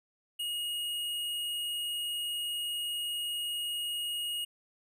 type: tone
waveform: square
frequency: 2875 Hz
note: F7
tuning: 50 cents sharp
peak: -33 dBFS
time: 0.39-4.45 s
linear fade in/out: 10 ms
effects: none